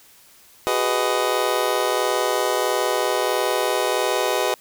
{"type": "chord", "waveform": "25% pulse", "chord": "G# minor seventh", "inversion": "third", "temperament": "just", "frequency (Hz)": [373.8, 415.3, 498.4, 623], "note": ["F#4", "G#4", "B4", "D#5"], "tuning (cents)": [18, 0, 16, 2], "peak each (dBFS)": [-22, -22, -20, -21], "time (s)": [0.67, 4.54], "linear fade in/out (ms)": 0, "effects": ["white hiss -51 dBFS RMS until 4.6 s"]}